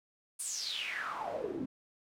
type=noise with band-pass filter sweep; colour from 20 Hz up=pink; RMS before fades=-38 dBFS; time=0.39-1.66 s; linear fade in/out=10 ms; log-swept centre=9700 to 240 Hz; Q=7.4; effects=none